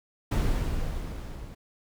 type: noise with level ramp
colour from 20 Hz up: brown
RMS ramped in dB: -23 to -41 dBFS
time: 0.31-1.55 s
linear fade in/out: 10 ms
effects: none